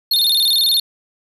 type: tone with vibrato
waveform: square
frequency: 3951 Hz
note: B7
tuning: in tune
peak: -13 dBFS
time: 0.11-0.8 s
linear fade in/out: 5 ms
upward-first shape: square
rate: 19 Hz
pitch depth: 150 cents each way
effects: none